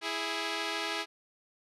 5% pulse tone pair together, 329.6 / 415.3 Hz, E4 / G#4, 0 / 0 cents, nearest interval major third, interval 400 cents, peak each -23 dBFS, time 0.01-1.06 s, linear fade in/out 50 ms, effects low-pass 7000 Hz 12 dB/octave

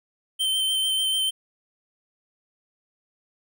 square tone with vibrato, 3106 Hz, G7, 17 cents flat, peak -22 dBFS, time 0.39-1.31 s, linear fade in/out 20 ms, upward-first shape sine, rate 6.8 Hz, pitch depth 14 cents each way, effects none

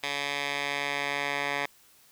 10% pulse tone with band-pass filter sweep, 142.3 Hz, C#3, 46 cents sharp, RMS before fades -31 dBFS, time 0.03-1.66 s, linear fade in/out 5 ms, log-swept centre 2900 to 1900 Hz, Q 1.3, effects white hiss -59 dBFS RMS until 2.11 s

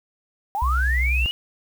sine linear sweep, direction up, 772 to 2941 Hz, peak -22 dBFS, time 0.55-1.31 s, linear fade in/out 0 ms
sine tone, 63.5 Hz, B1, 49 cents sharp, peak -19 dBFS, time 0.62-1.26 s, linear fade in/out 0 ms
effects 7-bit

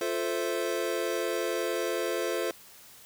square chord, F major seventh, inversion none, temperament equal with one note detuned, 349.2 / 440 / 519.6 / 659.3 Hz, F4 / A4 / C5 / E5, 0 / 0 / -12 / 0 cents, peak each -34 / -34 / -34 / -37 dBFS, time 0.01-2.51 s, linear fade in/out 2 ms, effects white hiss -52 dBFS RMS until 3.05 s

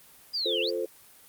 sine linear two-way sweep, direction down then up, 4978 to 2637 to 4978 Hz, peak -27 dBFS, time 0.33-0.71 s, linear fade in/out 20 ms, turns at 0.61 s
sine chord, F major, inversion none, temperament equal, 349.2 / 440 / 523.3 Hz, F4 / A4 / C5, 0 / 0 / 0 cents, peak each -33 / -31 / -32 dBFS, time 0.45-0.86 s, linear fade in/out 10 ms
effects white hiss -54 dBFS RMS until 1.28 s + Opus 32 kbps

